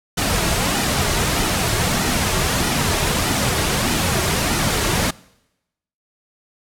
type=noise with flanger; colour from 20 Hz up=pink; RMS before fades=-19 dBFS; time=0.17-5.11 s; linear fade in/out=10 ms; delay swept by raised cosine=1.8 to 4 ms; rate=1.6 Hz; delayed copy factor=-0.5; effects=noise-tail reverb RT60 0.9 s tail -23 dB re dry + low-pass 12000 Hz 12 dB/octave